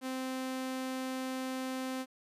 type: tone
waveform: sawtooth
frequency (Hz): 260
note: C4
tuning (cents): -11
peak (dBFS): -31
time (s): 0.01-2.06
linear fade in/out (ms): 50
effects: resampled to 32000 Hz + 11-bit